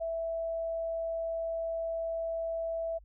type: tone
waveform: sine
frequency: 659.3 Hz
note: E5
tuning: in tune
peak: -31 dBFS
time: 0-2.99 s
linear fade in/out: 20 ms
effects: added 50 Hz sine -53 dBFS peak until 3.04 s